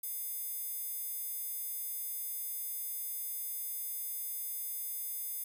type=tone with high-pass filter; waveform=square; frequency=710 Hz; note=F5; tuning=28 cents sharp; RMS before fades=-39 dBFS; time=0.03-5.44 s; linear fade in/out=5 ms; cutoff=12000 Hz; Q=2.2; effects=none